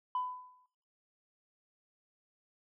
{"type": "tone with exponential decay", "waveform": "sine", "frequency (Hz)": 1002, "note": "B5", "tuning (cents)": 25, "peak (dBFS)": -28, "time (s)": [0.15, 0.66], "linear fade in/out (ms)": 2, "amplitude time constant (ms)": 110, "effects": ["noise-tail reverb RT60 0.8 s tail -20 dB re dry", "tanh soft clip ceiling -27 dBFS"]}